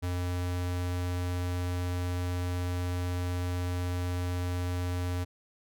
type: tone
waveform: square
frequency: 89.2 Hz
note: F2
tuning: 37 cents sharp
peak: -30 dBFS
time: 0.02-5.25 s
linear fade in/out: 20 ms
effects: none